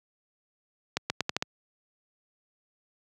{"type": "accelerating click train", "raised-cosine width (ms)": 0.2, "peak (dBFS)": -9, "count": 6, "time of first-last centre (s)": [0.97, 1.424], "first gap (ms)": 130, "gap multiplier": 0.82, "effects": ["high-pass 100 Hz 12 dB/octave"]}